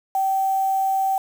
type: tone with quantisation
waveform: sine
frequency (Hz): 772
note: G5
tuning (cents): -27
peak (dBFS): -18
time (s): 0.15-1.18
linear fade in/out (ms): 2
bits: 6
effects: none